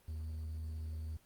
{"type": "tone with quantisation", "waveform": "triangle", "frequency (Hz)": 78.7, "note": "D#2", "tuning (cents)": 20, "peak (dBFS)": -37, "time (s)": [0.08, 1.17], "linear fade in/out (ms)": 5, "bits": 11, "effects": ["pink hiss -67 dBFS RMS until 1.25 s", "Opus 24 kbps"]}